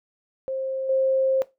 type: tone with level steps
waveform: sine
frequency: 530 Hz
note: C5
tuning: 22 cents sharp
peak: -25 / -18 dBFS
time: 0.48-1.42 s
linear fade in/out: 0 ms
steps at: 0.89 s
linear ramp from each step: 5 ms
effects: noise-tail reverb RT60 0.2 s tail -17 dB re dry